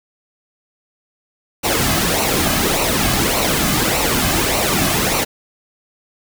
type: noise with flanger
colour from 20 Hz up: pink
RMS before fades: -17 dBFS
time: 1.63-5.25 s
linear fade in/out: 20 ms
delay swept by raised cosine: 0.59 to 2.19 ms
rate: 1.7 Hz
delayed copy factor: -0.6
effects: none